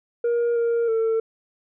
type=tone with pitch steps; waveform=sine; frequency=472.7 / 466.8 / 448.9 Hz; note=A#4 / A#4 / A4; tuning=+24 / +2 / +35 cents; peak=-16 dBFS; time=0.24-1.2 s; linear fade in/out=5 ms; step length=320 ms; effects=tanh soft clip ceiling -18 dBFS